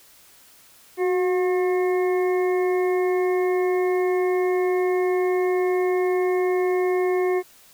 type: harmonic tone with a mistuned harmonic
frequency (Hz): 359.8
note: F#4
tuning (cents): -48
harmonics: 1 / 2 / 3 / 5 / 6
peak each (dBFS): -19 / -30 / -34 / -37 / -35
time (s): 0.97-7.43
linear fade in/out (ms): 50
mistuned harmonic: 1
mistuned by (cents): +37
effects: white hiss -52 dBFS RMS until 7.73 s